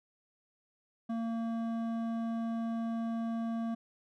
triangle tone with hard clipping, 228.6 Hz, A#3, 34 cents flat, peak -34 dBFS, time 1.09-3.75 s, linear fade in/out 10 ms, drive 14 dB, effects none

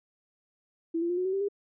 sine tone with pitch steps, 330.5 / 341.8 / 353.4 / 365.4 / 377.9 / 390.8 / 404.1 Hz, E4 / F4 / F4 / F#4 / F#4 / G4 / G#4, +5 / -37 / +21 / -22 / +37 / -5 / -47 cents, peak -26 dBFS, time 0.94-1.486 s, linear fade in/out 10 ms, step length 78 ms, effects none

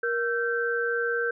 sine tone cluster, 471.1 / 1351 / 1553 Hz, A#4 / E6 / G6, +18 / +42 / -17 cents, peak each -27 / -36 / -27 dBFS, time 0.03-1.31 s, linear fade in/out 5 ms, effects none

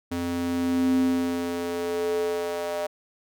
square tone with high-pass filter sweep, 86.4 Hz, F2, 18 cents flat, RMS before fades -26 dBFS, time 0.11-2.87 s, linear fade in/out 10 ms, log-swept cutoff 180 to 580 Hz, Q 5.7, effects none

